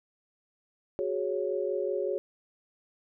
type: chord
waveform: sine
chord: F# suspended second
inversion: none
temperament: equal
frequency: 370 / 415.3 / 554.4 Hz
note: F#4 / G#4 / C#5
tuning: 0 / 0 / 0 cents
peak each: -32 dBFS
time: 0.99-2.18 s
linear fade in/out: 0 ms
effects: none